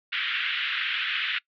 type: band-pass noise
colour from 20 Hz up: white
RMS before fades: -28 dBFS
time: 0.12-1.39 s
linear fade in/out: 10 ms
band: 1400 to 3400 Hz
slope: 48 dB/octave
effects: noise-tail reverb RT60 0.1 s tail -23 dB re dry + MP3 64 kbps